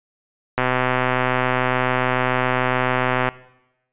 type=click train; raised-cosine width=0.5 ms; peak=-4 dBFS; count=345; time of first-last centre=0.58-3.289 s; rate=127 Hz; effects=noise-tail reverb RT60 0.9 s tail -19 dB re dry + resampled to 8000 Hz